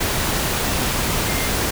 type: tone in noise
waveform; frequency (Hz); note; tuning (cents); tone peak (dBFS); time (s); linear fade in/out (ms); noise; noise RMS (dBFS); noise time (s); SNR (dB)
sine; 2109; C7; +13; -30; 1.27-1.48; 10; pink; -21; 0-1.71; -12
effects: none